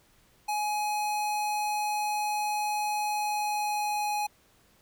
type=tone with pitch glide; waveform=square; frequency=840 to 834.7 Hz; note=G#5 to G#5; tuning=+19 to +9 cents; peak=-28 dBFS; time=0.48-4.27 s; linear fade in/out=10 ms; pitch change=-10 cents; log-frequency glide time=3.05-4.15 s; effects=pink hiss -63 dBFS RMS until 4.81 s